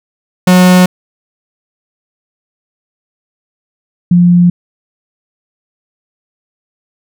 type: tone pair in turn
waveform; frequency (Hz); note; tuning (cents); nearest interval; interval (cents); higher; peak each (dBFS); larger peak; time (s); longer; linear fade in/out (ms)
45% pulse / sine; 182 / 175.62; F#3 / F3; -28 / +10; minor second; 62; first; -3; neither; 0.47-0.86 / 4.11-4.5; neither; 5
effects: none